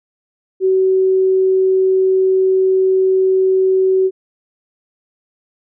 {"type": "tone", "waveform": "sine", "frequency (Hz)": 378, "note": "F#4", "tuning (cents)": 37, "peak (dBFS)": -10, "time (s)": [0.6, 4.11], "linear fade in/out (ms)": 50, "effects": []}